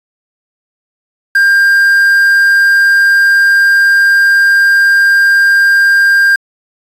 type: tone with quantisation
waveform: triangle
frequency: 1598 Hz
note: G6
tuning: 33 cents sharp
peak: -3 dBFS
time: 1.35-6.36 s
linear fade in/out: 5 ms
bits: 5
effects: resampled to 32000 Hz